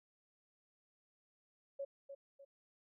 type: tone with echo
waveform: sine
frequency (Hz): 554.4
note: C#5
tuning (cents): 0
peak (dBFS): -39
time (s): 1.79-1.85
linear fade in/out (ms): 10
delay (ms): 300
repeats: 2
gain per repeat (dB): -8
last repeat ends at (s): 2.45
effects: none